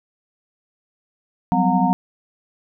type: tone cluster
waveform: sine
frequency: 180.7 / 193.3 / 254.5 / 722 / 920 Hz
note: F#3 / G3 / C4 / F#5 / A#5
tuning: -41 / -24 / -48 / -43 / -23 cents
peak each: -21 dBFS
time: 1.52-1.93 s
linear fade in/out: 0 ms
effects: none